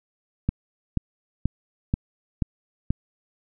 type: click train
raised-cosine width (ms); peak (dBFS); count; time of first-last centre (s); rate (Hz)
5; -9; 6; 0.49-2.905; 2.07
effects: none